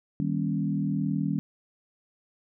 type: chord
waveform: sine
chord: Eb dominant seventh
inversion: none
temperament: equal with one note detuned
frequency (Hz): 155.56 / 196 / 235.7 / 277.2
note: Eb3 / G3 / Bb3 / Db4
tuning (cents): 0 / 0 / +19 / 0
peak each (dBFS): -29 / -29 / -34 / -31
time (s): 0.2-1.39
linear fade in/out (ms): 0
effects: none